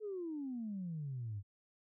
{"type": "exponential sweep", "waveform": "sine", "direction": "down", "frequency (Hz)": [440, 96], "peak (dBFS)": -38, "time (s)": [0, 1.43], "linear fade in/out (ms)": 50, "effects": ["tanh soft clip ceiling -34 dBFS"]}